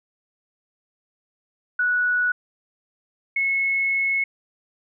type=tone pair in turn; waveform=sine; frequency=1471 / 2187 Hz; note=F#6 / C#7; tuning=-11 / -24 cents; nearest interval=perfect fifth; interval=687 cents; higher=second; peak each=-18 / -19 dBFS; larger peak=first; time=1.79-2.32 / 3.36-4.24 s; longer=second; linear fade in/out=5 ms; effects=none